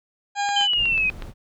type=harmonic tone; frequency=811 Hz; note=G#5; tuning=41 cents flat; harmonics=1 / 2 / 3 / 4 / 5 / 6 / 8 / 9; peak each=-22 / -29 / -34 / -36 / -36 / -40 / -40 / -38 dBFS; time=0.35-0.68 s; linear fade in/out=50 ms
type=click train; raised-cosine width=0.3 ms; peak=-19 dBFS; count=7; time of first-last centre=0.49-1.223 s; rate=8.19 Hz
type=exponential sweep; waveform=sine; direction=down; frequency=3136 to 2489 Hz; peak=-18 dBFS; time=0.56-1.1 s; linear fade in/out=5 ms
type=noise; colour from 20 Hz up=brown; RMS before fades=-36 dBFS; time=0.75-1.34 s; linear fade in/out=50 ms
effects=none